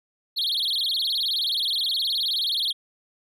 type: tone with vibrato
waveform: triangle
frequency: 3747 Hz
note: A#7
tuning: 8 cents sharp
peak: -21 dBFS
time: 0.36-2.73 s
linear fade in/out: 20 ms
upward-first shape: sine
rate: 19 Hz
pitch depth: 290 cents each way
effects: none